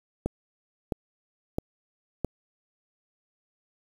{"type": "click train", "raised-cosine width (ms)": 2, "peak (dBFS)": -13, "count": 4, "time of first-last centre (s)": [0.26, 2.247], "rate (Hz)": 1.51, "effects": ["7-bit"]}